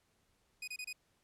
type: tone bursts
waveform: sawtooth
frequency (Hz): 2489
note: D#7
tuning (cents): 0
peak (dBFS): -37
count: 4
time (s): 0.62-0.929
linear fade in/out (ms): 5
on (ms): 57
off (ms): 27
effects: pink hiss -75 dBFS RMS until 1.23 s + low-pass 12000 Hz 12 dB/octave